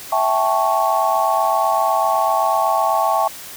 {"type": "chord", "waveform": "sine", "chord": "A dominant seventh", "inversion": "second", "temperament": "equal with one note detuned", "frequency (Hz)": [659.3, 784, 871.9, 1108.7], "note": ["E5", "G5", "A5", "C#6"], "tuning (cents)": [0, 0, -16, 0], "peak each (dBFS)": -20, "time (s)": [0.12, 3.28], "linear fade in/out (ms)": 5, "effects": ["white hiss -35 dBFS RMS until 3.56 s"]}